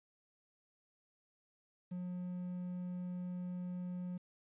triangle tone with quantisation, 179.6 Hz, F3, 49 cents sharp, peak -37 dBFS, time 1.91-4.18 s, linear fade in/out 10 ms, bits 11, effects resampled to 8000 Hz

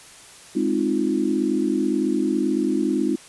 sine chord, F minor seventh, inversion first, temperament equal, 207.7 / 261.6 / 311.1 / 349.2 Hz, Ab3 / C4 / Eb4 / F4, 0 / 0 / 0 / 0 cents, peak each -26 / -24 / -23 / -25 dBFS, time 0.55-3.16 s, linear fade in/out 10 ms, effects white hiss -45 dBFS RMS until 3.28 s + resampled to 24000 Hz

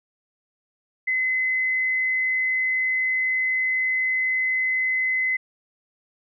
sine tone, 2038 Hz, C7, 46 cents flat, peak -20 dBFS, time 1.07-5.37 s, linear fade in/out 10 ms, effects none

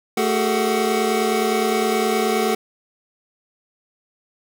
square tone cluster, 220.9 / 378.5 / 418.4 / 448 / 745 Hz, A3 / F#4 / G#4 / A4 / F#5, +7 / +39 / +13 / +31 / +12 cents, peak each -25 dBFS, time 0.17-2.55 s, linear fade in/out 5 ms, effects none

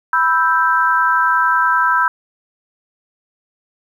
sine chord, E minor, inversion second, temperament equal, 987.8 / 1318.5 / 1568 Hz, B5 / E6 / G6, 0 / 0 / 0 cents, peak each -16 dBFS, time 0.13-2.08 s, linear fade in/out 2 ms, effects 8-bit

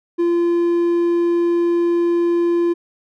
triangle tone, 343.7 Hz, F4, 28 cents flat, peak -12 dBFS, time 0.18-2.74 s, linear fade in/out 20 ms, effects none

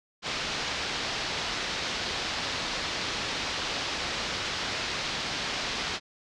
white low-pass noise, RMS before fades -32 dBFS, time 0.22-6 s, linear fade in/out 50 ms, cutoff 5100 Hz, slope 24 dB/octave, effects low-pass 8000 Hz 12 dB/octave

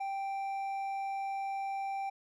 sine tone with hard clipping, 784 Hz, G5, in tune, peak -35 dBFS, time 0-2.1 s, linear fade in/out 10 ms, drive 5 dB, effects none

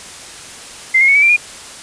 sine tone with pitch steps, 2082 / 2148 / 2216 / 2286 / 2359 / 2433 Hz, C7 / C7 / C#7 / D7 / D7 / D#7, -9 / +45 / -1 / -47 / +7 / -39 cents, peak -7 dBFS, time 0.94-1.366 s, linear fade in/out 10 ms, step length 71 ms, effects white hiss -33 dBFS RMS until 1.82 s + resampled to 22050 Hz

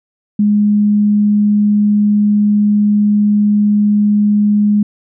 sine tone, 207.7 Hz, G#3, in tune, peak -8 dBFS, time 0.39-4.83 s, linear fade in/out 5 ms, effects none

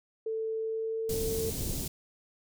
sine tone with pitch glide, 443.7 to 447.3 Hz, A4 to A4, +14 to +28 cents, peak -30 dBFS, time 0.26-1.5 s, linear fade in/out 5 ms, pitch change +14 cents, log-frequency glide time 0.61-1 s
pink band-stop noise, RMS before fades -34 dBFS, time 1.09-1.88 s, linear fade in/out 5 ms, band 350 to 5600 Hz, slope 12 dB/octave
effects none

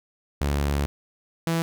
sawtooth tone pair in turn, 71.4 / 165.46 Hz, D2 / E3, -48 / +7 cents, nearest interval octave + minor third, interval 1455 cents, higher second, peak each -18 dBFS, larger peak neither, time 0.41-0.86 / 1.47-1.62 s, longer first, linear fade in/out 0 ms, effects none

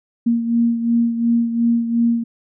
sine beating tone pair, 233.1 / 235.9 Hz, A#3 / A#3, 0 / +21 cents, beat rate 2.8 Hz, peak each -15 / -22 dBFS, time 0.26-2.24 s, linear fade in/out 10 ms, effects none

